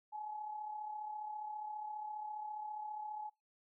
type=tone with amplitude modulation; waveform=sine; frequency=849 Hz; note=G#5; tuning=38 cents sharp; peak=-39 dBFS; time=0.12-3.3 s; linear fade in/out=20 ms; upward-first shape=sine; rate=34.8 Hz; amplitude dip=50%; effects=noise-tail reverb RT60 0.2 s tail -22 dB re dry